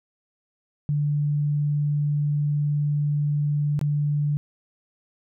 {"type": "tone with dropouts", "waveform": "sine", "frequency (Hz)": 146.83, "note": "D3", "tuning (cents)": 0, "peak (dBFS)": -20, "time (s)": [0.89, 4.37], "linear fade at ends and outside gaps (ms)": 0, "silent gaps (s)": [3.792, 3.813], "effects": []}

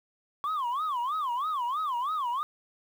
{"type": "tone with vibrato", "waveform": "sine", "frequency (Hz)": 1100, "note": "C#6", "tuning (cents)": -14, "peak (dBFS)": -25, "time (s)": [0.44, 2.43], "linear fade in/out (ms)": 0, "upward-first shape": "sine", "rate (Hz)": 3.1, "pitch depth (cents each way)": 260, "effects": ["tanh soft clip ceiling -26 dBFS", "9-bit"]}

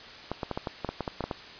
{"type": "clicks", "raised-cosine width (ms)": 1, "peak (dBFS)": -16, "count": 12, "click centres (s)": [0.316, 0.432, 0.513, 0.575, 0.672, 0.847, 0.89, 1.007, 1.078, 1.207, 1.24, 1.312], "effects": ["white hiss -45 dBFS RMS until 1.59 s", "resampled to 11025 Hz"]}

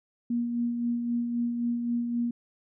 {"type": "tone with tremolo", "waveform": "sine", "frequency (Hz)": 237.7, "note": "A#3", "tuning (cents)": 34, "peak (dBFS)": -24, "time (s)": [0.3, 2.31], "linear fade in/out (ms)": 5, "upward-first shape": "sine", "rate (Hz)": 3.8, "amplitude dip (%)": 40, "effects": []}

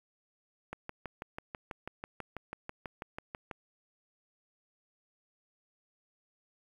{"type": "click train", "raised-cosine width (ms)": 0.5, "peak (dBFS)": -24, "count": 18, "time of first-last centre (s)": [0.73, 3.512], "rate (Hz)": 6.11, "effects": ["9-bit"]}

